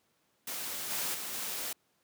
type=noise with level steps; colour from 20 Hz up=white; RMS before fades=-38 / -34 / -39 / -37 dBFS; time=0.47-1.73 s; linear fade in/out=5 ms; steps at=0.9 / 1.14 / 1.33 s; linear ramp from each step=10 ms; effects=pink hiss -73 dBFS RMS until 2.03 s + high-pass 150 Hz 12 dB/octave